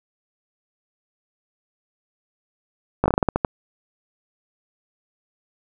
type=slowing click train; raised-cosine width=1 ms; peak=-3 dBFS; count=10; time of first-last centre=3.04-3.448 s; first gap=18 ms; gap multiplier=1.22; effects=none